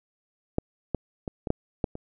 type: clicks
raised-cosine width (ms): 2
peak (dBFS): -10 / -12 / -18 / -17 / -9 / -11 / -23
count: 7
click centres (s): 0.584 / 0.947 / 1.278 / 1.472 / 1.504 / 1.842 / 1.954
effects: none